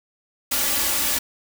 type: noise with comb filter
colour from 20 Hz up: white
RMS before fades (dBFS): -22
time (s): 0.51-1.19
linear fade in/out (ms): 10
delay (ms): 3.5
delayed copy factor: +0.75
effects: none